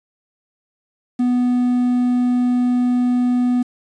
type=tone with quantisation; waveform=triangle; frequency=246.9 Hz; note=B3; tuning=in tune; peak=-12 dBFS; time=1.19-3.63 s; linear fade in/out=10 ms; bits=7; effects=resampled to 22050 Hz